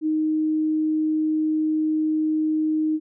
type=tone; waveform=sine; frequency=311.1 Hz; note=D#4; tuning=in tune; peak=-19 dBFS; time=0.01-3 s; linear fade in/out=50 ms; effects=none